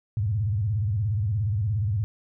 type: tone with vibrato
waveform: sine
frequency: 103.83 Hz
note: G#2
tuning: in tune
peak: -22 dBFS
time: 0.17-2.04 s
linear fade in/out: 0 ms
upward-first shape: square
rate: 17 Hz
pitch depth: 160 cents each way
effects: none